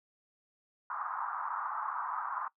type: band-pass noise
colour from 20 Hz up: white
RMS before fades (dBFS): -37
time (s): 0.9-2.48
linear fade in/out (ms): 2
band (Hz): 880 to 1300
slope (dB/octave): 48
effects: noise-tail reverb RT60 0.1 s tail -20 dB re dry